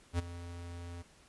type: tone with ADSR envelope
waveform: square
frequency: 86.5 Hz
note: F2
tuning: 16 cents flat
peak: -28 dBFS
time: 0.13-1.03 s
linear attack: 58 ms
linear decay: 17 ms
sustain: -15 dB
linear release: 20 ms
effects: pink hiss -62 dBFS RMS until 1.28 s + resampled to 24000 Hz